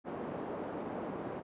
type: band-pass noise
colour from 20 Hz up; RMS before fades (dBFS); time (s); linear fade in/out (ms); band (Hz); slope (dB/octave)
pink; -40; 0.04-1.43; 50; 250 to 760; 12
effects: resampled to 8000 Hz